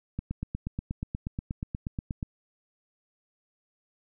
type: click train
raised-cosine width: 5 ms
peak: -19 dBFS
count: 18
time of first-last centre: 0.19-2.228 s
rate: 8.34 Hz
effects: none